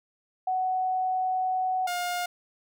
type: tone pair in turn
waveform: sine / sawtooth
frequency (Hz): 745 / 710.5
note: F#5 / F5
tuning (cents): +12 / +30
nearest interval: minor second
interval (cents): 82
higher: first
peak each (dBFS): -24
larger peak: neither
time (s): 0.47-1.87 / 1.87-2.26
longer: first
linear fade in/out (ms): 5
effects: none